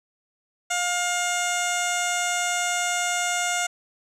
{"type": "tone with low-pass filter", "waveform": "15% pulse", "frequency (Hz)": 710, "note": "F5", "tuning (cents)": 28, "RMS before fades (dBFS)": -25, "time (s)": [0.7, 3.67], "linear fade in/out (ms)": 10, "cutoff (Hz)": 7800, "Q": 3, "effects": []}